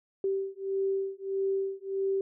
sine beating tone pair, 388 / 389.6 Hz, G4 / G4, -18 / -11 cents, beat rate 1.6 Hz, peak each -31 dBFS, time 0.24-2.21 s, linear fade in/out 2 ms, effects none

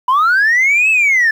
sine linear two-way sweep, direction up then down, 976 to 2641 to 1723 Hz, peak -7 dBFS, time 0.08-1.31 s, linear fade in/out 5 ms, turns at 0.9 s, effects tanh soft clip ceiling -7 dBFS + 7-bit

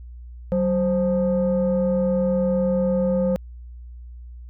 sine tone pair together, 188.5 / 524.8 Hz, F#3 / C5, +32 / +5 cents, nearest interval octave + tritone, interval 1773 cents, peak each -19 dBFS, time 0.52-3.36 s, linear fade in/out 0 ms, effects tanh soft clip ceiling -14 dBFS + added 60 Hz sine -36 dBFS peak until 4.49 s

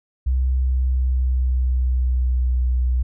sine tone with pitch glide, 64.4 to 62.24 Hz, C2 to B1, -27 to +14 cents, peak -16 dBFS, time 0.26-3.03 s, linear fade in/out 10 ms, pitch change -59 cents, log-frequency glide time 0.5-2.64 s, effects none

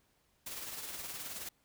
white noise with tremolo, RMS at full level -41 dBFS, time 0.46-1.49 s, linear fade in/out 5 ms, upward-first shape triangle, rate 19 Hz, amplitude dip 50%, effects pink hiss -73 dBFS RMS until 1.64 s

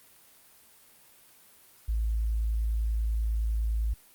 sine tone, 55 Hz, A1, in tune, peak -25 dBFS, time 1.88-3.94 s, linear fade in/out 10 ms, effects white hiss -57 dBFS RMS until 4.14 s + Opus 32 kbps

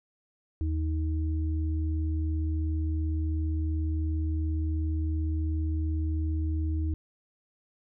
sine tone pair together, 78.6 / 314.4 Hz, D#2 / D#4, +18 / +18 cents, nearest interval 2 octaves, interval 2400 cents, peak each -26 / -36 dBFS, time 0.61-6.94 s, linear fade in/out 0 ms, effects none

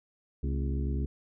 harmonic tone with a mistuned harmonic, 68.2 Hz, C#2, 28 cents flat, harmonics 1 / 2 / 3 / 4 / 5 / 6, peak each -29 / -35 / -39 / -41 / -43 / -45 dBFS, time 0.43-1.06 s, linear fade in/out 5 ms, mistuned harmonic 3, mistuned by +130 cents, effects none

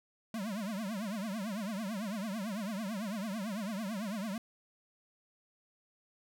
square tone with vibrato, 207.7 Hz, G#3, in tune, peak -36 dBFS, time 0.34-4.38 s, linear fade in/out 2 ms, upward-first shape triangle, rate 9 Hz, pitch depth 230 cents each way, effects none

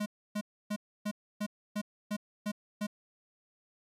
square tone bursts, 208.7 Hz, G#3, 9 cents sharp, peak -32 dBFS, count 9, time 0-2.869 s, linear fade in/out 10 ms, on 61 ms, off 290 ms, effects resampled to 32000 Hz + 12-bit

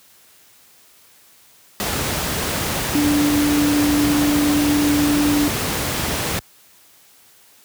sine tone in noise, 292.9 Hz, D4, 5 cents flat, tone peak -15 dBFS, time 2.95-5.48 s, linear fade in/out 0 ms, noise pink, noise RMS -22 dBFS, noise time 1.8-6.39 s, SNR +4 dB, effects white hiss -51 dBFS RMS until 7.64 s + high-pass 60 Hz 12 dB/octave

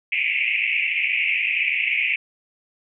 white band-pass noise, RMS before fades -22 dBFS, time 0.12-2.16 s, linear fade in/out 2 ms, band 2100 to 2700 Hz, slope 96 dB/octave, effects none

